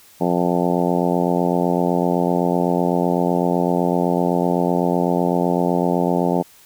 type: harmonic tone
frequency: 87.9 Hz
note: F2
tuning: 12 cents sharp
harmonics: 2 / 3 / 4 / 5 / 6 / 7 / 8 / 9 / 10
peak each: -21 / -23 / -24 / -25 / -26 / -26 / -27 / -28 / -28 dBFS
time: 0.2-6.43 s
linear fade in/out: 20 ms
effects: white hiss -49 dBFS RMS until 6.65 s